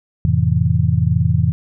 sine chord, F major seventh, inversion none, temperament just, 87.31 / 109.13 / 130.96 / 163.7 Hz, F2 / A2 / C3 / E3, 0 / -14 / +2 / -12 cents, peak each -18 dBFS, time 0.25-1.52 s, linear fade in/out 0 ms, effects none

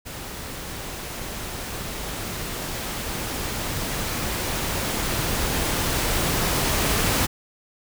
pink noise with level ramp, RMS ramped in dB -35 to -21 dBFS, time 0.05-7.27 s, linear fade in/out 20 ms, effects none

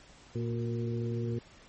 harmonic tone with a mistuned harmonic, 116.54 Hz, A#2, in tune, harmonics 1 / 2 / 3 / 4, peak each -32 / -37 / -38 / -41 dBFS, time 0.35-1.39 s, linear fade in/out 5 ms, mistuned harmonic 3, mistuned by +44 cents, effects pink hiss -56 dBFS RMS until 1.68 s + MP3 32 kbps

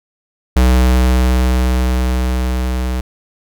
square tone with level ramp, 62.9 Hz, B1, 32 cents sharp, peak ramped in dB -8 to -17 dBFS, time 0.56-3.01 s, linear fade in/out 5 ms, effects none

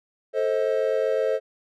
triangle chord, A diminished, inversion none, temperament just, 440 / 528 / 633.6 Hz, A4 / C5 / Eb5, 0 / +16 / +31 cents, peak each -23 / -22 / -25 dBFS, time 0.33-1.4 s, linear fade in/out 50 ms, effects none

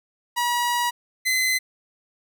sawtooth tone pair in turn, 963 / 2041 Hz, B5 / C7, -44 / -44 cents, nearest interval octave + minor second, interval 1300 cents, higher second, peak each -17 / -16 dBFS, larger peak second, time 0.36-0.91 / 1.25-1.59 s, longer first, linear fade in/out 20 ms, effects none

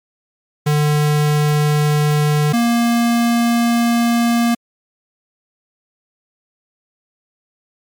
square tone pair in turn, 149.2 / 235.1 Hz, D3 / A#3, +28 / +15 cents, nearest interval minor sixth, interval 787 cents, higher second, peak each -13 dBFS, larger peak neither, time 0.66-2.53 / 2.53-4.55 s, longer second, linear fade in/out 10 ms, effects MP3 96 kbps

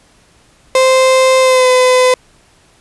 35% pulse tone with pitch glide, 521 to 506.8 Hz, C5 to B4, -7 to +45 cents, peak -5 dBFS, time 0.75-2.14 s, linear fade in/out 2 ms, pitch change -48 cents, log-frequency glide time 1.4-1.68 s, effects pink hiss -49 dBFS RMS until 2.8 s + resampled to 24000 Hz

